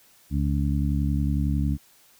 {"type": "harmonic tone", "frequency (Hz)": 71, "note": "C#2", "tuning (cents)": 42, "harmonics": [1, 2, 3, 4], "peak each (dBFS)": [-24, -26, -29, -31], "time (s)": [0.3, 1.78], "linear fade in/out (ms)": 50, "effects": ["white hiss -57 dBFS RMS until 2.19 s"]}